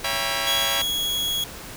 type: chord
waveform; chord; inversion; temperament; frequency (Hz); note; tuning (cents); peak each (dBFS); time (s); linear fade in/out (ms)
10% pulse; C# diminished seventh; none; just; 554.4 / 665.2 / 798.3 / 957.9; C#5 / E5 / G5 / Bb5; 0 / +16 / +31 / +47; -21; 0.04-0.82; 5
type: tone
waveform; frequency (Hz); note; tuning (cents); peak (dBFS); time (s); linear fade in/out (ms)
40% pulse; 3329; G#7; +3; -22; 0.47-1.44; 2
effects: pink hiss -38 dBFS RMS until 1.76 s